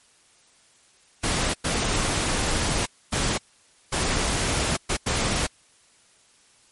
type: noise bursts at uneven times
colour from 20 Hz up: pink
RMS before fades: -24 dBFS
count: 6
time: 1.23-1.54 / 1.64-2.86 / 3.12-3.38 / 3.92-4.77 / 4.89-4.97 / 5.06-5.47 s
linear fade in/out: 10 ms
effects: white hiss -58 dBFS RMS until 6.71 s + MP3 48 kbps